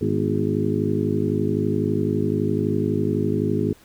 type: harmonic tone with a mistuned harmonic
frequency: 51.91 Hz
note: G#1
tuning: in tune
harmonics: 2 / 3 / 4 / 5 / 6 / 7 / 8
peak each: -27 / -27 / -27 / -27 / -27 / -27 / -27 dBFS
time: 0.01-3.73 s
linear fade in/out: 5 ms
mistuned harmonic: 5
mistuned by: -74 cents
effects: pink hiss -53 dBFS RMS until 3.84 s